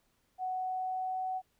sine tone with pitch glide, 743 to 748.6 Hz, F#5 to F#5, +7 to +20 cents, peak -32 dBFS, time 0.38-1.42 s, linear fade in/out 50 ms, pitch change +13 cents, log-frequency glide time 0.5-1.22 s, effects pink hiss -74 dBFS RMS until 1.59 s

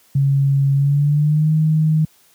sine tone with pitch glide, 138.4 to 156.25 Hz, C#3 to D#3, -2 to +8 cents, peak -12 dBFS, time 0.15-2.05 s, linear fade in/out 5 ms, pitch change +210 cents, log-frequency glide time 0.74-1.52 s, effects white hiss -54 dBFS RMS until 2.34 s + high-pass 60 Hz 12 dB/octave

